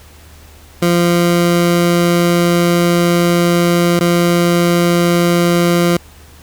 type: tone with dropouts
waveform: 20% pulse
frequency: 173 Hz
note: F3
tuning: 16 cents flat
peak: -5 dBFS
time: 0.82-5.97 s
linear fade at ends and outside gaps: 5 ms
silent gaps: 3.994-4.007 s
effects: added 76 Hz sine -40 dBFS peak until 6.42 s + pink hiss -43 dBFS RMS until 6.42 s